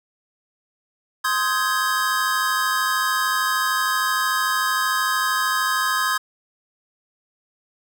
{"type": "chord", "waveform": "square", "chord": "Ab major seventh", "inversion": "first", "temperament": "equal with one note detuned", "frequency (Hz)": [1046.5, 1259, 1568, 1661.2], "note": ["C6", "Eb6", "G6", "Ab6"], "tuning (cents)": [0, 20, 0, 0], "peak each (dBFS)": [-25, -25, -29, -25], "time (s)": [1.24, 6.18], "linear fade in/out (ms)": 10, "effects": []}